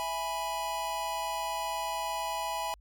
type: chord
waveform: square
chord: E major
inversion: none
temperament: equal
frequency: 659.3 / 830.6 / 987.8 Hz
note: E5 / G#5 / B5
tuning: 0 / 0 / 0 cents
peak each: -39 / -36 / -35 dBFS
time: 0-2.74 s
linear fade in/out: 0 ms
effects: added 50 Hz sine -54 dBFS peak until 2.8 s + MP3 96 kbps